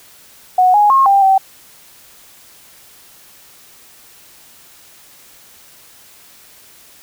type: tone with pitch steps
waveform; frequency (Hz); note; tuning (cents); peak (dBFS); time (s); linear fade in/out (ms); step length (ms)
sine; 736 / 830 / 1077 / 792 / 771; F#5 / G#5 / C6 / G5 / G5; -9 / -1 / +50 / +18 / -29; -7; 0.58-1.38; 5; 160
effects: white hiss -44 dBFS RMS until 7.02 s